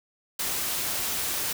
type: noise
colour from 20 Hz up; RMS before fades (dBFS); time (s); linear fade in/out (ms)
white; -29; 0.39-1.53; 5
effects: none